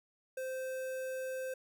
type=tone with notch filter; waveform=square; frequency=520 Hz; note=C5; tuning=11 cents flat; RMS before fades=-39 dBFS; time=0.37-1.54 s; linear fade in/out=5 ms; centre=4100 Hz; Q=0.94; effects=none